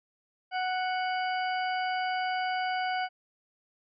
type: harmonic tone with a mistuned harmonic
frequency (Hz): 740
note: F#5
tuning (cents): 0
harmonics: 1 / 2 / 3 / 4 / 6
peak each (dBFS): -29 / -35 / -39 / -41 / -45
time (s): 0.51-3.09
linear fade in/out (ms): 50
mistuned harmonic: 6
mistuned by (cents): +110
effects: none